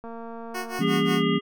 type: click train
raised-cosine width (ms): 1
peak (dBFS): -26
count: 173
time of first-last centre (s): 0.04-0.788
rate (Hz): 230
type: tone with tremolo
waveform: 10% pulse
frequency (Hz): 366.1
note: F#4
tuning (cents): -18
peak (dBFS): -20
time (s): 0.54-1.23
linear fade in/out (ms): 10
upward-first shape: sine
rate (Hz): 5.5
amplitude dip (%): 90
type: chord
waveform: sine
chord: E diminished seventh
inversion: none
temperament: equal with one note detuned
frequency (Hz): 164.81 / 196 / 229.6 / 277.2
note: E3 / G3 / Bb3 / Db4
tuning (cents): 0 / 0 / -26 / 0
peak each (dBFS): -27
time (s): 0.79-1.39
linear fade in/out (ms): 10
type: harmonic tone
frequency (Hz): 405.5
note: G#4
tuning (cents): -41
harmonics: 1 / 3 / 5 / 7 / 8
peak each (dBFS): -26 / -31 / -33 / -34 / -35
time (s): 0.8-1.41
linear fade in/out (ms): 50
effects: none